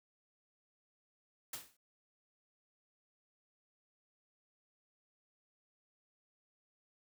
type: noise with exponential decay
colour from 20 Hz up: white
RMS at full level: -40 dBFS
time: 1.53-1.77 s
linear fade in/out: 5 ms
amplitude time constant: 52 ms
effects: none